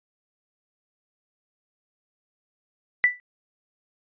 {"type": "tone with exponential decay", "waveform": "sine", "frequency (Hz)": 1975.5, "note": "B6", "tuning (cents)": 0, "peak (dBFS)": -11, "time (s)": [3.04, 3.2], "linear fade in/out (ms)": 0, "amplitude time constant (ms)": 33, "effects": ["resampled to 8000 Hz"]}